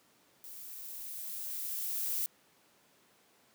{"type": "noise with level ramp", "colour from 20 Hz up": "violet", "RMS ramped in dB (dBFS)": [-48, -33], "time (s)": [0.44, 2.26], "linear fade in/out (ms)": 0, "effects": ["pink hiss -66 dBFS RMS until 3.54 s", "high-pass 200 Hz 12 dB/octave"]}